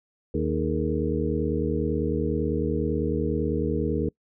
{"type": "harmonic tone with a mistuned harmonic", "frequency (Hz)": 78, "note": "D#2", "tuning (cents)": 5, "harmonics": [1, 2, 3, 4, 5, 6], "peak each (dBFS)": [-30, -30, -30, -30, -30, -30], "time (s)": [0.34, 4.09], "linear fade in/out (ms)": 5, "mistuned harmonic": 5, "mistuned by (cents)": 120, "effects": ["noise-tail reverb RT60 0.1 s tail -25 dB re dry"]}